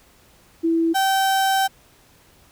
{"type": "tone pair in turn", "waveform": ["sine", "35% pulse"], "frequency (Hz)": [329.9, 773.4], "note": ["E4", "G5"], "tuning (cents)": [1, -24], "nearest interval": "octave + minor third", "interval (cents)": 1475, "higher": "second", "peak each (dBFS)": [-16, -15], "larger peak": "second", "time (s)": [[0.63, 0.94], [0.94, 1.68]], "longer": "second", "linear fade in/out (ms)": 20, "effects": ["pink hiss -54 dBFS RMS until 2.51 s"]}